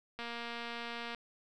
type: click train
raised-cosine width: 0.3 ms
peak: -26 dBFS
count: 226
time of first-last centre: 0.19-1.147 s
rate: 235 Hz
effects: none